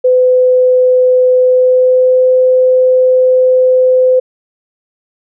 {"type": "tone with pitch glide", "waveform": "sine", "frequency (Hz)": [506, 510.7], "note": ["B4", "C5"], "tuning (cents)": [42, -42], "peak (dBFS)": -5, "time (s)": [0.04, 4.2], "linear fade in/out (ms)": 10, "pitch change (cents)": 16, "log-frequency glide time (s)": [1.39, 2.3], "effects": []}